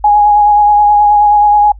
sine tone with vibrato, 830.6 Hz, G#5, in tune, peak -4 dBFS, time 0.04-1.72 s, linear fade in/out 5 ms, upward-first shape sine, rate 9.4 Hz, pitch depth 19 cents each way, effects noise-tail reverb RT60 0.1 s tail -24 dB re dry + added 50 Hz sine -29 dBFS peak until 1.79 s

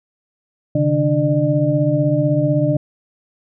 sine tone cluster, 135 / 150.9 / 296.3 / 601 Hz, C#3 / D3 / D4 / D5, -45 / +47 / +15 / +40 cents, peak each -19 dBFS, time 0.75-2.77 s, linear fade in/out 5 ms, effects none

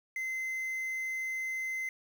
triangle tone with quantisation, 2063 Hz, C7, 25 cents flat, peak -31 dBFS, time 0.16-1.89 s, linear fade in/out 2 ms, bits 9, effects none

